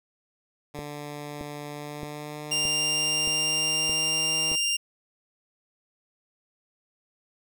10% pulse tone with pitch glide, 146.83 to 158.28 Hz, D3 to D#3, 0 to +30 cents, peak -27 dBFS, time 0.74-4.56 s, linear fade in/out 10 ms, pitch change +130 cents, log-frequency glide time 1.72-4.29 s
click train, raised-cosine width 2 ms, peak -22 dBFS, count 7, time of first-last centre 0.79-4.517 s, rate 1.61 Hz
20% pulse tone, 2794 Hz, F7, in tune, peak -19 dBFS, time 2.51-4.77 s, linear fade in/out 10 ms
effects none

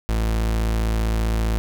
40% pulse tone, 55.3 Hz, A1, 9 cents sharp, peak -18 dBFS, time 0.09-1.58 s, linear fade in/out 0 ms, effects none

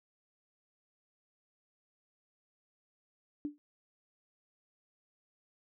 sine tone with exponential decay, 293.7 Hz, D4, in tune, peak -30 dBFS, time 3.45-3.58 s, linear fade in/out 0 ms, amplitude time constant 28 ms, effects none

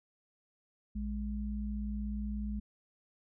sine tone pair together, 58.28 / 207.7 Hz, A#1 / G#3, 0 / 0 cents, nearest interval octave + minor seventh, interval 2200 cents, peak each -36 / -37 dBFS, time 0.95-2.6 s, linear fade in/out 10 ms, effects none

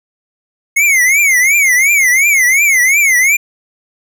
square tone with vibrato, 2152 Hz, C7, 48 cents sharp, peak -8 dBFS, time 0.76-3.37 s, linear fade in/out 10 ms, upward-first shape triangle, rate 2.8 Hz, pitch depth 200 cents each way, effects none

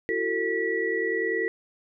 sine tone cluster, 339.4 / 380 / 449.9 / 1943 Hz, F4 / F#4 / A4 / B6, -49 / +46 / +39 / -29 cents, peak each -32 / -31 / -28 / -28 dBFS, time 0.09-1.48 s, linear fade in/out 0 ms, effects none

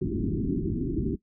white low-pass noise, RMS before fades -28 dBFS, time 0.01-1.16 s, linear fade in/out 10 ms, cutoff 380 Hz, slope 96 dB/octave, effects noise-tail reverb RT60 0.1 s tail -18 dB re dry

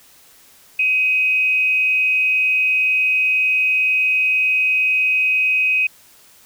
sine tone with amplitude modulation, 2522 Hz, D#7, 23 cents sharp, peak -12 dBFS, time 0.79-5.87 s, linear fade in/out 5 ms, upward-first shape sine, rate 249 Hz, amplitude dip 40%, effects white hiss -49 dBFS RMS until 6.45 s

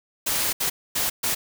white noise bursts at uneven times, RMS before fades -24 dBFS, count 4, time 0.26-0.53 / 0.6-0.7 / 0.95-1.1 / 1.23-1.35 s, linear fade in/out 10 ms, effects none

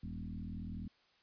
sine tone with frequency modulation, 138.59 Hz, C#3, in tune, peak -40 dBFS, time 0.03-0.88 s, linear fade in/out 5 ms, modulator 40.4 Hz, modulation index 2.7, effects white hiss -70 dBFS RMS until 1.22 s + resampled to 11025 Hz

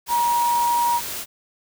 sine tone in noise, 951 Hz, A#5, 34 cents sharp, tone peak -17 dBFS, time 0.08-1.01 s, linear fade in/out 50 ms, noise white, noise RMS -30 dBFS, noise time 0.06-1.26 s, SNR +10 dB, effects none

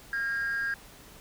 sine tone with amplitude modulation, 1621 Hz, G#6, 42 cents flat, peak -23 dBFS, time 0.13-0.74 s, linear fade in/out 2 ms, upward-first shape sine, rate 237 Hz, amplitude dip 65%, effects tanh soft clip ceiling -24 dBFS + pink hiss -51 dBFS RMS until 1.2 s

